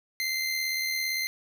25% pulse tone with amplitude modulation, 2079 Hz, C7, 12 cents flat, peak -22 dBFS, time 0.2-1.27 s, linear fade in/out 0 ms, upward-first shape sine, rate 77.6 Hz, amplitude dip 40%, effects none

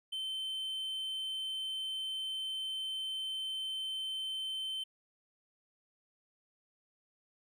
triangle tone, 3087 Hz, G7, 27 cents flat, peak -34 dBFS, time 0.12-4.84 s, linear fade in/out 10 ms, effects none

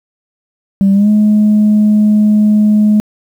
sine tone with pitch glide, 196 to 211.3 Hz, G3 to G#3, 0 to +30 cents, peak -4 dBFS, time 0.81-3 s, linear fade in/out 0 ms, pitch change +130 cents, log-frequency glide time 0.93-1.09 s, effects tanh soft clip ceiling -3 dBFS + 7-bit

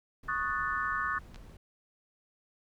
brown noise, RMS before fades -49 dBFS, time 0.23-1.57 s, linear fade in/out 5 ms
sine chord, D# half-diminished seventh, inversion third, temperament equal, 1108.7 / 1244.5 / 1480 / 1760 Hz, C#6 / D#6 / F#6 / A6, 0 / 0 / 0 / 0 cents, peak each -35 dBFS, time 0.28-1.19 s, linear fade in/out 10 ms
clicks, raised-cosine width 0.2 ms, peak -33 dBFS, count 2, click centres 1.345 / 1.359 s
effects none

